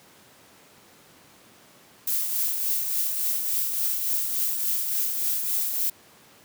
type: noise with tremolo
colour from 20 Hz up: violet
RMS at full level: -24 dBFS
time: 2.07-5.9 s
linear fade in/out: 5 ms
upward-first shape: triangle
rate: 3.5 Hz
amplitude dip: 45%
effects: pink hiss -53 dBFS RMS until 6.44 s + high-pass 150 Hz 12 dB/octave